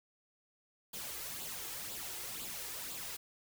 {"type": "noise with flanger", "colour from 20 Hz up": "white", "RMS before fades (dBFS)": -43, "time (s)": [0.93, 3.17], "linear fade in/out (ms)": 10, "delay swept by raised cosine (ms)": [0.25, 2.45], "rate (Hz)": 2, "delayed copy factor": 0.55, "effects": []}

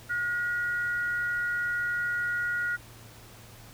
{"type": "tone pair together", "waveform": "sine", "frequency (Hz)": [1437.5, 1920], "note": ["F6", "B6"], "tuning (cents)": [50, -49], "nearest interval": "perfect fourth", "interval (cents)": 501, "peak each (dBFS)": [-27, -36], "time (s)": [0.09, 2.77], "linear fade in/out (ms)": 20, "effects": ["added 114 Hz sine -51 dBFS peak until 3.73 s", "pink hiss -51 dBFS RMS until 3.73 s"]}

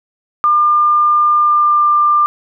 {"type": "tone with pitch glide", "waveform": "sine", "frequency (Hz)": [1200, 1192.4], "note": ["D6", "D6"], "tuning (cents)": [37, 26], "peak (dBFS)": -8, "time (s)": [0.44, 2.26], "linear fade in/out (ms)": 0, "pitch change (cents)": -11, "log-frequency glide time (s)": [1.4, 1.87], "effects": []}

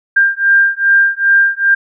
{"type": "beating tone pair", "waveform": "sine", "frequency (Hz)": [1593, 1595.5], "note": ["G6", "G6"], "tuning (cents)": [27, 30], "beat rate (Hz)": 2.5, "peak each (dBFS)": -11, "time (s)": [0.16, 1.75], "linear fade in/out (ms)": 10, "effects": []}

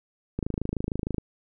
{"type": "click train", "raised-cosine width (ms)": 3, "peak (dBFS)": -15, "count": 22, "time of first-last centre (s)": [0.39, 1.182], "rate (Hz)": 26.5, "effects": []}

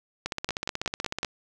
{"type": "two click trains", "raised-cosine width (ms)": 0.2, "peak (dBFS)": [-11, -12], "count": [5, 17], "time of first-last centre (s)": [[0.49, 1.231], [0.26, 1.248]], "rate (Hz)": [5.4, 16.2], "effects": []}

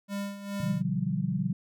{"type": "tone with tremolo", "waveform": "square", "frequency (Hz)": 200.4, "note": "G3", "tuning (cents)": 38, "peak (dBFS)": -31, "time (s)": [0.08, 0.83], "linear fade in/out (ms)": 50, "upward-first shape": "sine", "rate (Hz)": 2.4, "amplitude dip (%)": 70}
{"type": "chord", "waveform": "sine", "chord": "G dominant seventh", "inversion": "first", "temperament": "equal with one note detuned", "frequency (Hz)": [123.47, 146.83, 174.61, 193.19], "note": ["B2", "D3", "F3", "G3"], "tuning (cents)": [0, 0, 0, -25], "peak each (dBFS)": [-35, -32, -31, -31], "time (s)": [0.6, 1.53], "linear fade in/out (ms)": 5}
{"effects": []}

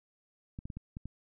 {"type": "clicks", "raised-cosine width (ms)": 5, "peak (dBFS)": -28, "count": 6, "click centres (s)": [0.589, 0.655, 0.702, 0.77, 0.969, 1.056], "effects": []}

